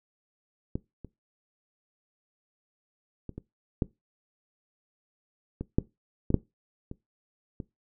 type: clicks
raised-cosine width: 3 ms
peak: -17 / -28 / -24 / -25 / -12 / -20 / -8 / -14 / -6 / -25 / -23 dBFS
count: 11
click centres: 0.755 / 1.047 / 3.293 / 3.38 / 3.822 / 5.61 / 5.785 / 6.304 / 6.343 / 6.914 / 7.602 s
effects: noise-tail reverb RT60 0.2 s tail -20 dB re dry